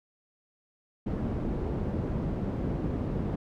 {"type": "low-pass noise", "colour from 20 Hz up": "white", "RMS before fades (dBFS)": -31, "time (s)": [1.06, 3.36], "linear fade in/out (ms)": 10, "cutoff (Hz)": 260, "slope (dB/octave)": 12, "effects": []}